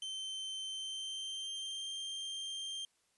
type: tone with pitch glide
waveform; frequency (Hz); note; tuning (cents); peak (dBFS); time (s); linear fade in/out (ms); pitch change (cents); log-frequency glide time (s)
40% pulse; 3100 to 3172; G7 to G7; -20 to +20; -38; 0.02-2.85; 2; +40; 0.65-1.89
effects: white hiss -75 dBFS RMS until 3.17 s + resampled to 24000 Hz